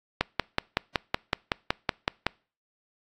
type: click train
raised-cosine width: 0.3 ms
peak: -6 dBFS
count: 12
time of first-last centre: 0.21-2.266 s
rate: 5.35 Hz
effects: noise-tail reverb RT60 0.4 s tail -26 dB re dry + AAC 64 kbps